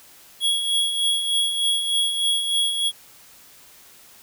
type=tone with tremolo; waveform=square; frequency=3329 Hz; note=G#7; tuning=3 cents sharp; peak=-18 dBFS; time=0.4-2.92 s; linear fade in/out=50 ms; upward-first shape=sine; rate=3.3 Hz; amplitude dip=50%; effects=white hiss -49 dBFS RMS until 4.22 s